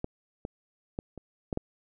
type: clicks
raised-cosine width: 2 ms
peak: -18 / -21 / -19 / -28 / -17 / -16 dBFS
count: 6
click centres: 0.044 / 0.451 / 0.989 / 1.177 / 1.528 / 1.574 s
effects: none